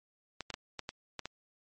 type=clicks; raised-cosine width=0.2 ms; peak=-20 dBFS; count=7; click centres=0.407 / 0.503 / 0.541 / 0.793 / 0.891 / 1.193 / 1.256 s; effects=MP3 32 kbps